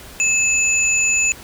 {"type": "tone pair together", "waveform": "sine", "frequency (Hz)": [2600, 6965], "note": ["E7", "A8"], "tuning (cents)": [-24, -19], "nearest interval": "octave + perfect fourth", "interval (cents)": 1705, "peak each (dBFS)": -17, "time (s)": [0.2, 1.32], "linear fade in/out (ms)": 0, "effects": ["added 60 Hz sine -45 dBFS peak until 1.43 s", "pink hiss -39 dBFS RMS until 1.43 s"]}